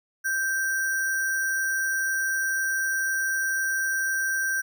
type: tone with sample-and-hold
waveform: sine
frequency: 1568 Hz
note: G6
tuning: in tune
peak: -23 dBFS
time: 0.24-4.62 s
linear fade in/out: 20 ms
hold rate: 7350 Hz
effects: none